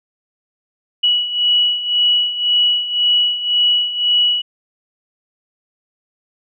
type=beating tone pair; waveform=sine; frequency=2931 / 2932.9 Hz; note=F#7 / F#7; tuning=-17 / -16 cents; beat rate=1.9 Hz; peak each=-19 / -14 dBFS; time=1.03-4.42 s; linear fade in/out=10 ms; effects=none